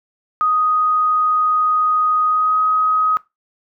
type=tone with pitch glide; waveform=sine; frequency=1247 to 1261.5 Hz; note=D#6 to D#6; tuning=+3 to +23 cents; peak=-13 dBFS; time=0.41-3.17 s; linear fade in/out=0 ms; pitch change=+20 cents; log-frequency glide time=2.27-2.59 s; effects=noise-tail reverb RT60 0.2 s tail -19 dB re dry